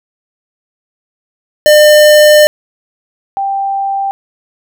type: tone pair in turn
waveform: square / sine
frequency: 602 / 786.8 Hz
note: D5 / G5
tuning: +43 / +6 cents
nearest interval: perfect fourth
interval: 463 cents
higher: second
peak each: -3 / -12 dBFS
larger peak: first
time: 1.66-2.47 / 3.37-4.11 s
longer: first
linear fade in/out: 0 ms
effects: none